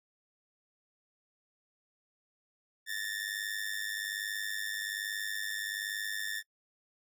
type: ring-modulated tone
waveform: sawtooth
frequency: 1787 Hz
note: A6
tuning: 26 cents sharp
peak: -28 dBFS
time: 2.86-6.43 s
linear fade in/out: 50 ms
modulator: 50.6 Hz
effects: noise-tail reverb RT60 0.1 s tail -24 dB re dry